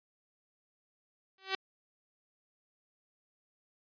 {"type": "tone with exponential growth", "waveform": "5% pulse", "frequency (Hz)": 383.2, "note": "G4", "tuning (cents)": -39, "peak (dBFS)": -16, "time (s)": [1.38, 1.55], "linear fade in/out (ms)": 1, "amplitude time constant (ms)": 35, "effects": ["resampled to 11025 Hz"]}